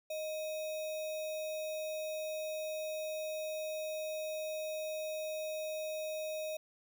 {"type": "tone with sample-and-hold", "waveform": "sine", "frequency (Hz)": 622.3, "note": "D#5", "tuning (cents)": 0, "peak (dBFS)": -36, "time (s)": [0.1, 6.57], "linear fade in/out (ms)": 5, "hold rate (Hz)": 3150, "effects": []}